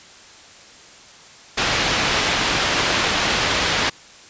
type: low-pass noise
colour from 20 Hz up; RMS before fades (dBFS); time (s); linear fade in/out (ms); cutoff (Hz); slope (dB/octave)
white; -20; 1.57-3.9; 10; 3600; 12
effects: white hiss -44 dBFS RMS until 4.29 s + resampled to 16000 Hz